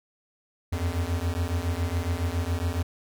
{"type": "beating tone pair", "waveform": "square", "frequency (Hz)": [82.41, 89.61], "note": ["E2", "F2"], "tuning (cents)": [0, 45], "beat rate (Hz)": 7.2, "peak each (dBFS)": -29, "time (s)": [0.72, 2.83], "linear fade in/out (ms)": 10, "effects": []}